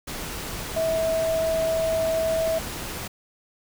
sine tone in noise, 649 Hz, E5, 27 cents flat, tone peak -21 dBFS, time 0.76-2.59 s, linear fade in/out 10 ms, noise pink, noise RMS -33 dBFS, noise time 0.07-3.08 s, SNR +9 dB, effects none

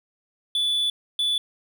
triangle tone bursts at uneven times, 3463 Hz, A7, 28 cents flat, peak -19 dBFS, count 2, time 0.55-0.9 / 1.19-1.38 s, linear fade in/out 2 ms, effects none

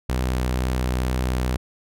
sawtooth tone with vibrato, 63 Hz, B1, 35 cents sharp, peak -17 dBFS, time 0.09-1.57 s, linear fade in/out 5 ms, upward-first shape sine, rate 2.1 Hz, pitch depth 10 cents each way, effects none

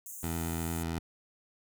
pink high-pass noise, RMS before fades -44 dBFS, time 0.06-0.83 s, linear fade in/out 2 ms, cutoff 6400 Hz, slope 96 dB/octave
15% pulse tone with vibrato, 82.8 Hz, E2, 8 cents sharp, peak -26 dBFS, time 0.23-0.99 s, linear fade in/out 5 ms, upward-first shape square, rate 8.8 Hz, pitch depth 9 cents each way
effects none

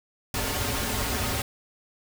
pink noise with comb filter, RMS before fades -28 dBFS, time 0.34-1.42 s, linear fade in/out 2 ms, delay 6 ms, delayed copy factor -0.75, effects none

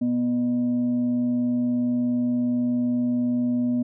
sine tone with frequency modulation, 244.2 Hz, B3, 19 cents flat, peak -20 dBFS, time 0.01-3.83 s, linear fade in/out 10 ms, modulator 367 Hz, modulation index 0.27, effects none

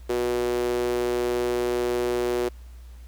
sawtooth tone with high-pass filter, 121.7 Hz, B2, 25 cents flat, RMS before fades -25 dBFS, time 0.09-2.49 s, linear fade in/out 10 ms, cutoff 400 Hz, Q 6.8, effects added 60 Hz sine -40 dBFS peak until 3.07 s + pink hiss -58 dBFS RMS until 3.07 s

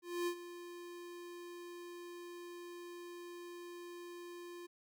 square tone with ADSR envelope, 349.2 Hz, F4, in tune, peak -34 dBFS, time 0.02-4.67 s, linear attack 250 ms, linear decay 77 ms, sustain -14 dB, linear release 14 ms, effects none

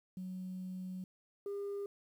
sine tone pair in turn, 185 / 402.3 Hz, F#3 / G4, 0 / +45 cents, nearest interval octave + minor second, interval 1345 cents, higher second, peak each -39 / -35 dBFS, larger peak second, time 0.17-1.04 / 1.46-1.86 s, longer first, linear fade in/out 2 ms, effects tanh soft clip ceiling -36 dBFS + 11-bit

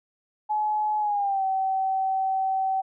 sine tone with pitch glide, 850 to 766.1 Hz, G#5 to G5, +40 to -40 cents, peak -22 dBFS, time 0.49-2.82 s, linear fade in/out 20 ms, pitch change -180 cents, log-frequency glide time 0.99-1.44 s, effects none

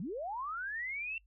sine linear sweep, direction up, 146.83 to 2719 Hz, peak -36 dBFS, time 0-1.18 s, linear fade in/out 2 ms, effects noise-tail reverb RT60 0.1 s tail -23 dB re dry + added 50 Hz sine -63 dBFS peak until 1.26 s

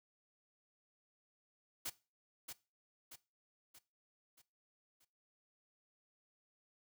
white noise with echo, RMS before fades -41 dBFS, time 1.85-1.9 s, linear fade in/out 10 ms, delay 630 ms, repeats 5, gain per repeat -6 dB, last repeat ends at 5.05 s, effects noise-tail reverb RT60 0.3 s tail -19 dB re dry

